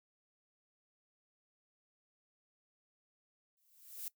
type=noise with exponential growth; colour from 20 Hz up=violet; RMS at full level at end=-40 dBFS; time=3.57-4.08 s; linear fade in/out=2 ms; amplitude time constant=110 ms; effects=noise-tail reverb RT60 0.1 s tail -20 dB re dry